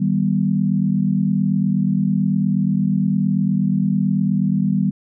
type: chord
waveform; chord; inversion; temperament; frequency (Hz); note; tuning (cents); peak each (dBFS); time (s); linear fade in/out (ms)
sine; Eb augmented; none; just; 155.56 / 194.45 / 243.1; Eb3 / G3 / B3; 0 / -14 / -27; -21 / -17 / -23; 0-4.91; 10
effects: none